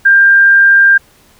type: tone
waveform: sine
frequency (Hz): 1594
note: G6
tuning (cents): +28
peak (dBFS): -3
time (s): 0.05-0.98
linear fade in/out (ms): 10
effects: pink hiss -47 dBFS RMS until 1.39 s